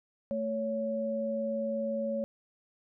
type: tone pair together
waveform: sine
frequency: 221.8 / 559 Hz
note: A3 / C#5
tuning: +14 / +14 cents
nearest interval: octave + major third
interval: 1600 cents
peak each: -34 / -31 dBFS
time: 0.31-2.24 s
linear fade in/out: 0 ms
effects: none